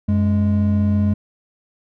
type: tone pair together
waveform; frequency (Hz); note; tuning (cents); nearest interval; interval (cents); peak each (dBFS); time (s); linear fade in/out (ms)
triangle; 92.74 / 207.7; F#2 / G#3; +5 / 0; octave + major second; 1395; -15; 0.08-1.14; 10
effects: none